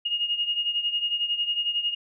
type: beating tone pair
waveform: sine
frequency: 2854 / 2865 Hz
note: F7 / F7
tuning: +37 / +44 cents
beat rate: 11 Hz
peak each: -25 / -30 dBFS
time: 0.05-1.95 s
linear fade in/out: 10 ms
effects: none